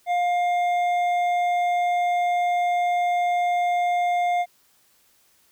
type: tone with hard clipping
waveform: sine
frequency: 707 Hz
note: F5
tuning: 21 cents sharp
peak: -21 dBFS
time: 0.06-4.46 s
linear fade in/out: 50 ms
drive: 7 dB
effects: white hiss -61 dBFS RMS until 5.51 s